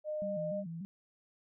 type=tone; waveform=sine; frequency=610 Hz; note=D#5; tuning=34 cents flat; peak=-34 dBFS; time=0.04-0.64 s; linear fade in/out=50 ms
type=tone with vibrato; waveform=sine; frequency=179.9 Hz; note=F#3; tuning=48 cents flat; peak=-39 dBFS; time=0.22-0.85 s; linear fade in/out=0 ms; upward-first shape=square; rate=3.4 Hz; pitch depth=140 cents each way
effects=none